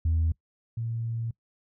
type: tone pair in turn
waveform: sine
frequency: 81 / 115.12 Hz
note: E2 / A#2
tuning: -30 / -21 cents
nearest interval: tritone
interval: 609 cents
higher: second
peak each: -20 / -28 dBFS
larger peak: first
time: 0.05-0.32 / 0.77-1.31 s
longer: second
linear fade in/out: 5 ms
effects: noise-tail reverb RT60 0.1 s tail -23 dB re dry + tanh soft clip ceiling -19 dBFS